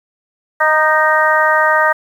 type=harmonic tone with a mistuned harmonic; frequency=311.1 Hz; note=D#4; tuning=in tune; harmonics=2 / 3 / 4 / 5 / 6; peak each=-16 / -16 / -16 / -16 / -16 dBFS; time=0.6-1.93 s; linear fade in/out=10 ms; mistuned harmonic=4; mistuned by=-22 cents; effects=7-bit